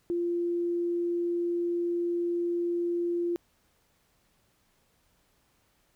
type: tone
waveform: sine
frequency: 345.8 Hz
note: F4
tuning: 17 cents flat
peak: -26 dBFS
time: 0.1-3.36 s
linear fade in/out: 0 ms
effects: pink hiss -69 dBFS RMS until 5.95 s